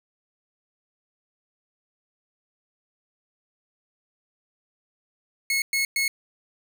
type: tone bursts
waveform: sawtooth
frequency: 2181 Hz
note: C#7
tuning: 29 cents flat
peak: -18 dBFS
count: 3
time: 5.5-6.08 s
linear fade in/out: 2 ms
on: 120 ms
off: 110 ms
effects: none